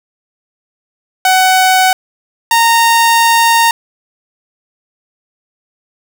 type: tone pair in turn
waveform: sawtooth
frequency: 749 / 923.4 Hz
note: F#5 / A#5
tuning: +21 / -17 cents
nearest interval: major third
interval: 362 cents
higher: second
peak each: -3 dBFS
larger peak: neither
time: 1.25-1.93 / 2.51-3.71 s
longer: second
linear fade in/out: 2 ms
effects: none